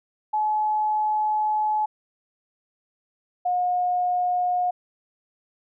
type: tone pair in turn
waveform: sine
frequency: 854 / 719.5 Hz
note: G#5 / F#5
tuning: +48 / -49 cents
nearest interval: minor third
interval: 297 cents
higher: first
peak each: -20 dBFS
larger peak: neither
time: 0.33-1.86 / 3.45-4.71 s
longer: first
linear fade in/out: 10 ms
effects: none